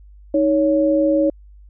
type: tone pair together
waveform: sine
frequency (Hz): 313.3 / 559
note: D#4 / C#5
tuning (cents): +12 / +14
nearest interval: minor seventh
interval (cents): 1002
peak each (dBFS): -16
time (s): 0.34-1.3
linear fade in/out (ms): 5
effects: added 50 Hz sine -41 dBFS peak until 1.69 s